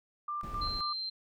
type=tone with tremolo; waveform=sine; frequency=1188 Hz; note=D6; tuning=20 cents sharp; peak=-33 dBFS; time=0.28-0.93 s; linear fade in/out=5 ms; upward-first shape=square; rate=3.8 Hz; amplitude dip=60%
type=noise; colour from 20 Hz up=brown; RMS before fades=-40 dBFS; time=0.43-0.81 s; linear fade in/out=5 ms
type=tone; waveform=sine; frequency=4134 Hz; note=C8; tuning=22 cents flat; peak=-34 dBFS; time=0.61-1.1 s; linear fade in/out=10 ms
effects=none